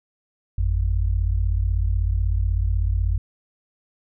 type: tone pair together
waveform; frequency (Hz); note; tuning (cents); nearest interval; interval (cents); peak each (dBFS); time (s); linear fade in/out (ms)
sine; 51.14 / 87.31; G#1 / F2; -26 / 0; major sixth; 926; -20 / -22; 0.58-3.18; 5
effects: none